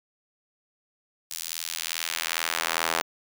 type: tone with high-pass filter sweep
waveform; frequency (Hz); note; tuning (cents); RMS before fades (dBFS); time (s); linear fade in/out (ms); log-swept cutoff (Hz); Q
square; 41.2; E1; 0; -30; 1.3-3.02; 10; 5900 to 820; 0.77
effects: none